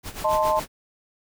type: noise with tremolo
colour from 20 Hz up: pink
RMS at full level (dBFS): -32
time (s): 0.03-0.68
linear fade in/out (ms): 50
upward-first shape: sine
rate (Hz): 7.3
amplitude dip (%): 80
type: chord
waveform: sine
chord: A diminished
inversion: second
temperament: equal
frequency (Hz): 622.3 / 880 / 1046.5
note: Eb5 / A5 / C6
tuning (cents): 0 / 0 / 0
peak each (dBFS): -22 / -23 / -24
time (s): 0.24-0.6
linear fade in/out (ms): 10
effects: none